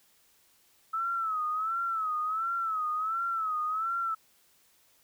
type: tone with vibrato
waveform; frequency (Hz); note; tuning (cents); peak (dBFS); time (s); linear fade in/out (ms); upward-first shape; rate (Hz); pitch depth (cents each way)
sine; 1300; E6; -24; -28; 0.93-4.15; 10; sine; 1.4; 96
effects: white hiss -65 dBFS RMS until 5.03 s